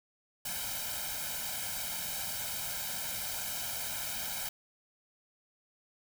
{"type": "noise with comb filter", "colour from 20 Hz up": "white", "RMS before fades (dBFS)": -37, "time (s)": [0.45, 4.49], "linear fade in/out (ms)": 5, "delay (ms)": 1.3, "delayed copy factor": 0.95, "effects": []}